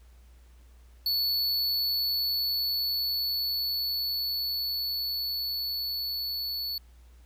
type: tone with level ramp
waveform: square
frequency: 4435 Hz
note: C#8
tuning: in tune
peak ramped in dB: -25 to -31 dBFS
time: 1.06-6.78 s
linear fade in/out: 2 ms
effects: added 60 Hz sine -51 dBFS peak until 7.25 s + pink hiss -65 dBFS RMS until 7.25 s